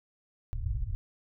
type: low-pass noise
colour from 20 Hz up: pink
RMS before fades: -32 dBFS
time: 0.53-0.95 s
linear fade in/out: 0 ms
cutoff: 120 Hz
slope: 96 dB/octave
effects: none